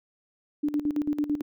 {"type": "tone with tremolo", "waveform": "sine", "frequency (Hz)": 294.8, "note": "D4", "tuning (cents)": 7, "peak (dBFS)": -22, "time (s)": [0.63, 1.42], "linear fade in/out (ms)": 10, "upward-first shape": "square", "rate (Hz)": 9, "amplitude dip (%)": 75, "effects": []}